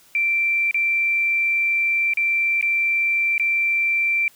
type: tone with dropouts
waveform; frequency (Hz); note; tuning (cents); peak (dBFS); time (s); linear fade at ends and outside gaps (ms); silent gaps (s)
sine; 2349; D7; 0; -17; 0.15-4.28; 1; 0.711-0.744 / 2.136-2.172 / 2.612-2.626 / 3.38-3.397
effects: white hiss -53 dBFS RMS until 4.35 s